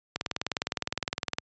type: click train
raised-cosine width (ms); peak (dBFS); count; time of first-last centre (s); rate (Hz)
0.2; -11; 25; 0.16-1.384; 19.6
effects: high-pass 80 Hz 12 dB/octave + resampled to 16000 Hz